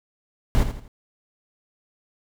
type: noise with echo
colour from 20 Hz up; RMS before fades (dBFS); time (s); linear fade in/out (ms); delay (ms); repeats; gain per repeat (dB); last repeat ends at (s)
brown; -17; 0.55-0.63; 0; 83; 3; -9; 0.879
effects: none